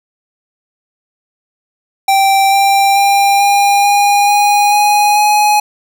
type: tone with pitch steps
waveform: square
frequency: 782 / 789.7 / 797.5 / 805.4 / 813.3 / 821.4 / 829.5 / 837.6 Hz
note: G5 / G5 / G5 / G5 / G#5 / G#5 / G#5 / G#5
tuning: -4 / +13 / +30 / +47 / -36 / -19 / -2 / +15 cents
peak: -8 dBFS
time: 2.08-5.6 s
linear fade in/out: 5 ms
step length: 440 ms
effects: none